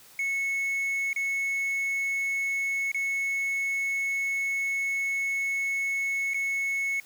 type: tone with dropouts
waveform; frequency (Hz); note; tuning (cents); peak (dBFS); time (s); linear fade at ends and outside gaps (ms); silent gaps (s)
triangle; 2200; C#7; -14; -24; 0.19-7; 2; 1.131-1.161 / 2.917-2.945 / 6.336-6.343
effects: white hiss -53 dBFS RMS until 7.05 s